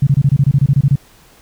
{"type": "tone bursts", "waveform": "sine", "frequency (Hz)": 138.59, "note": "C#3", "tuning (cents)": 0, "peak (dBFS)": -7, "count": 13, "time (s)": [0.02, 0.957], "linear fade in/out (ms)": 5, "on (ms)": 49, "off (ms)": 25, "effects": ["pink hiss -47 dBFS RMS until 1.41 s"]}